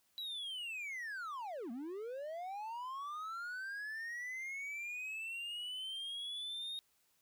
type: linear two-way sweep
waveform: triangle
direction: down then up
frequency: 3951 to 220 to 3732 Hz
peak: -39 dBFS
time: 0.18-6.79 s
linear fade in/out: 0 ms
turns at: 1.71 s
effects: white hiss -75 dBFS RMS until 7.21 s